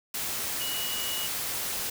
sine tone in noise, 2916 Hz, F#7, 26 cents flat, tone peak -34 dBFS, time 0.6-1.27 s, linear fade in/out 5 ms, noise white, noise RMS -32 dBFS, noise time 0.14-1.9 s, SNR -5 dB, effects none

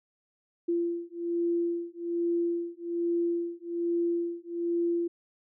sine beating tone pair, 341.6 / 342.8 Hz, F4 / F4, -38 / -32 cents, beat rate 1.2 Hz, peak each -30 dBFS, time 0.68-5.08 s, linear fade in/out 10 ms, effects none

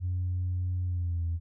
sine tone with pitch glide, 90.4 to 83.86 Hz, F#2 to E2, -40 to +30 cents, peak -26 dBFS, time 0-1.4 s, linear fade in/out 50 ms, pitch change -130 cents, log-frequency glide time 0.85-1.25 s, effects tanh soft clip ceiling -24 dBFS

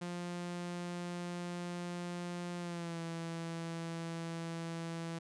sawtooth tone with pitch glide, 175.3 to 166.23 Hz, F3 to E3, +7 to +15 cents, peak -35 dBFS, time 0.01-5.19 s, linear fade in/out 10 ms, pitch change -92 cents, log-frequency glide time 2.58-3 s, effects resampled to 22050 Hz

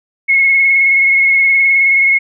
sine tone with vibrato, 2175 Hz, C#7, 33 cents flat, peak -7 dBFS, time 0.28-2.19 s, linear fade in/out 20 ms, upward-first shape triangle, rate 19 Hz, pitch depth 29 cents each way, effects none

